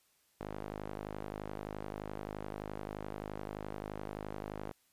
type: tone with band-pass filter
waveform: sawtooth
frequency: 51.6 Hz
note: G#1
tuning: 10 cents flat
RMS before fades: -43 dBFS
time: 0.4-4.72 s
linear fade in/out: 10 ms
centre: 590 Hz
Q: 0.68
effects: white hiss -72 dBFS RMS until 4.92 s + resampled to 32000 Hz